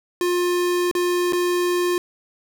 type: tone with dropouts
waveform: square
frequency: 354.4 Hz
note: F4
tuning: 25 cents sharp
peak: -19 dBFS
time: 0.21-1.98 s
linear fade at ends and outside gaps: 1 ms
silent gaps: 0.913-0.951 / 1.324-1.332 s
effects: none